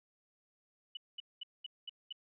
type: tone bursts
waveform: sine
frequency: 2960 Hz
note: F#7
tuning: in tune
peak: -40 dBFS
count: 6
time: 0.95-2.126 s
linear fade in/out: 5 ms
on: 21 ms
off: 210 ms
effects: none